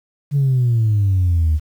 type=exponential sweep; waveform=sine; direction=down; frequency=145.7 to 74.8 Hz; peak=-11 dBFS; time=0.31-1.6 s; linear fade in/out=50 ms; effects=tanh soft clip ceiling -10 dBFS + 8-bit

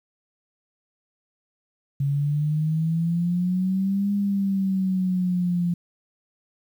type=exponential two-way sweep; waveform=sine; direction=up then down; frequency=138.59 to 202.8 to 172.6 Hz; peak=-20 dBFS; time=2-5.74 s; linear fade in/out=5 ms; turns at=4.12 s; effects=9-bit

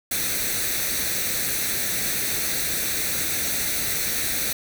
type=noise with comb filter; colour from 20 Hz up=white; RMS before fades=-25 dBFS; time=0.11-4.53 s; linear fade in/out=5 ms; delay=0.49 ms; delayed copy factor=+0.65; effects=none

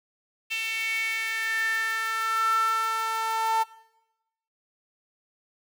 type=tone with high-pass filter sweep; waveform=sawtooth; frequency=446.8 Hz; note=A4; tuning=27 cents sharp; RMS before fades=-27 dBFS; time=0.5-3.64 s; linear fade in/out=20 ms; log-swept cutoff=2600 to 930 Hz; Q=7.8; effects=noise-tail reverb RT60 0.9 s tail -19 dB re dry

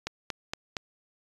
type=click train; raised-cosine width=0.2 ms; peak=-14 dBFS; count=4; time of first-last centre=0.07-0.768 s; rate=4.3 Hz; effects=resampled to 24000 Hz

